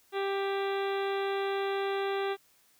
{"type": "harmonic tone with a mistuned harmonic", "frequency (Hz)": 393.5, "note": "G4", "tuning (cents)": 7, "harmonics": [1, 2, 3, 4, 5, 6, 7, 8, 9, 10], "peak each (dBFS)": [-30, -36, -40, -42, -44, -46, -47, -48, -49, -50], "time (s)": [0.12, 2.37], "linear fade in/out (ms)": 50, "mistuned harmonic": 8, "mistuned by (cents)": 77, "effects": ["white hiss -65 dBFS RMS until 2.79 s"]}